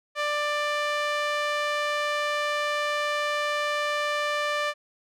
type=tone with band-pass filter; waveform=sawtooth; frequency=591 Hz; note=D5; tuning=11 cents sharp; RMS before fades=-27 dBFS; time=0.15-4.74 s; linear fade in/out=50 ms; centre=1800 Hz; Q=0.83; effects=none